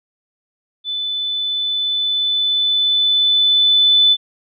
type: tone with level ramp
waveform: sine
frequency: 3503 Hz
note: A7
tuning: 8 cents flat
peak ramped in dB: -20 to -8 dBFS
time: 0.84-4.17 s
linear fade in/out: 50 ms
effects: none